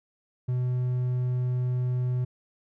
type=tone; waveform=triangle; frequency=125.2 Hz; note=B2; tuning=24 cents sharp; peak=-22 dBFS; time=0.48-2.25 s; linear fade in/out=10 ms; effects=none